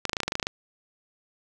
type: clicks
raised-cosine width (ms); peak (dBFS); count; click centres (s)
0.2; -9; 12; 0.053 / 0.095 / 0.132 / 0.168 / 0.203 / 0.233 / 0.28 / 0.321 / 0.354 / 0.398 / 0.428 / 0.469
effects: none